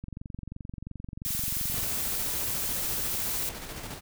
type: click train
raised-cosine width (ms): 5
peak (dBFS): -26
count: 42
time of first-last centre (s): 0.04-1.83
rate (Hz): 22.9
type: noise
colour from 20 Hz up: blue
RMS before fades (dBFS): -31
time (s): 1.25-3.49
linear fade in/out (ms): 0
type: noise with tremolo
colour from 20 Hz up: pink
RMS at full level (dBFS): -38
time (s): 1.69-4.01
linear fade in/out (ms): 50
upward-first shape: square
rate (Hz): 14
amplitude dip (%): 35
effects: none